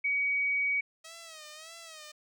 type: tone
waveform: sine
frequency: 2260 Hz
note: C#7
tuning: 33 cents sharp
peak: -26 dBFS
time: 0.04-0.81 s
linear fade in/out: 10 ms
type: tone with vibrato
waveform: 5% pulse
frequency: 637 Hz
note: D#5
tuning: 41 cents sharp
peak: -34 dBFS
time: 1.04-2.12 s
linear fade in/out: 10 ms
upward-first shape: sine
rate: 1.7 Hz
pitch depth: 92 cents each way
effects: none